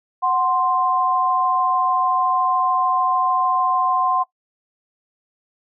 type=tone pair together; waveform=sine; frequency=740 / 1046.5 Hz; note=F#5 / C6; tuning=0 / 0 cents; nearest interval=tritone; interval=600 cents; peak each=-20 / -18 dBFS; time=0.22-4.24 s; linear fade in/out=20 ms; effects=noise-tail reverb RT60 0.1 s tail -18 dB re dry